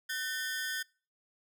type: ring-modulated tone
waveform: sawtooth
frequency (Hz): 1661.2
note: G#6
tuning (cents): 0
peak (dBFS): -27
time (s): 0.09-0.83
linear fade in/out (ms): 10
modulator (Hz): 147
effects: noise-tail reverb RT60 0.4 s tail -26 dB re dry